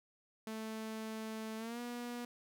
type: tone with pitch glide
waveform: sawtooth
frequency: 220 to 241.3 Hz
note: A3 to B3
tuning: 0 to -40 cents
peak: -37 dBFS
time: 0.47-2.25 s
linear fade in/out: 2 ms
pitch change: +160 cents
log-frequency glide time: 1.57-1.8 s
effects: none